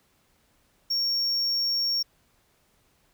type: tone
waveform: triangle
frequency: 5520 Hz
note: F8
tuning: 21 cents flat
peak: -22 dBFS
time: 0.9-2.03 s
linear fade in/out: 10 ms
effects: pink hiss -66 dBFS RMS until 3.13 s